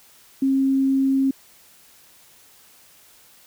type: tone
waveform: sine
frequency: 269.1 Hz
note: C4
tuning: 49 cents sharp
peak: -16 dBFS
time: 0.42-1.31 s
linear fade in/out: 5 ms
effects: white hiss -52 dBFS RMS until 3.46 s